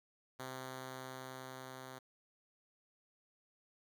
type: tone with level ramp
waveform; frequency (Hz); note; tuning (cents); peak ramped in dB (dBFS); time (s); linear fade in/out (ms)
5% pulse; 130.2; C3; -8; -32 to -37; 0.39-1.99; 10
effects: none